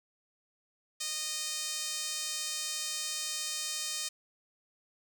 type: tone with band-pass filter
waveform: 5% pulse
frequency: 617 Hz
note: D#5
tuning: 15 cents flat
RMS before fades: -36 dBFS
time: 1-4.09 s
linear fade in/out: 10 ms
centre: 10000 Hz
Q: 0.55
effects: none